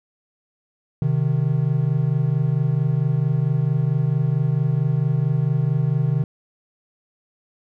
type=tone pair together; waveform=triangle; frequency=130 / 154.47 Hz; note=C3 / D#3; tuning=-11 / -12 cents; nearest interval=minor third; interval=299 cents; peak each=-18 dBFS; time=1.02-6.24 s; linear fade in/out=2 ms; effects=none